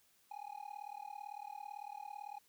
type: tone with amplitude modulation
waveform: triangle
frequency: 825 Hz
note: G#5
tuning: 12 cents flat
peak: -39 dBFS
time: 0.31-2.39 s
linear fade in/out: 5 ms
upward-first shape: sine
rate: 37.9 Hz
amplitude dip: 100%
effects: white hiss -71 dBFS RMS until 2.48 s